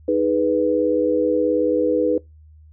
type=chord; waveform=sine; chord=G# minor; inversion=second; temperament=equal; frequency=311.1 / 415.3 / 493.9 Hz; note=D#4 / G#4 / B4; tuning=0 / 0 / 0 cents; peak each=-21 / -23 / -18 dBFS; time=0.08-2.18 s; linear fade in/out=5 ms; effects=noise-tail reverb RT60 0.2 s tail -23 dB re dry + added 77 Hz sine -44 dBFS peak until 2.72 s